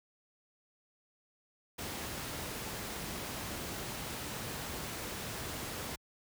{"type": "noise", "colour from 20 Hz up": "pink", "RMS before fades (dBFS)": -40, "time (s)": [1.78, 5.96], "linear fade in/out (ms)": 10, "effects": ["high-pass 60 Hz 12 dB/octave"]}